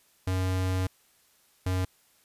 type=tone pair in turn; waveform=square; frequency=93 / 92.5 Hz; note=F#2 / F#2; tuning=+9 / 0 cents; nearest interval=unison; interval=9 cents; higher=first; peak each=-26 dBFS; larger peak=neither; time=0.27-0.87 / 1.66-1.85 s; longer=first; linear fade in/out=5 ms; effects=white hiss -64 dBFS RMS until 2.24 s + resampled to 32000 Hz